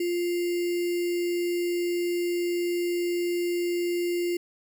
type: tone with sample-and-hold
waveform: sine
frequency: 349.2 Hz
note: F4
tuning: in tune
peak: -24 dBFS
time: 0-4.37 s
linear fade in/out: 5 ms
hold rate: 2450 Hz
effects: none